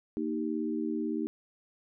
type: chord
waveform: sine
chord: Eb major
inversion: second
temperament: equal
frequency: 233.1 / 311.1 / 392 Hz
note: Bb3 / Eb4 / G4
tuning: 0 / 0 / 0 cents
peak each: -34 / -32 / -37 dBFS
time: 0.17-1.27 s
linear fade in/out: 0 ms
effects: none